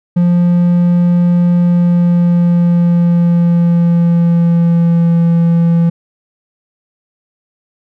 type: tone with pitch glide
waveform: triangle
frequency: 174.9 to 168.55 Hz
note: F3 to E3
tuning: +3 to +39 cents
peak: -5 dBFS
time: 0.16-5.9 s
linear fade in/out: 10 ms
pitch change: -64 cents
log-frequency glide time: 1.58-5.22 s
effects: none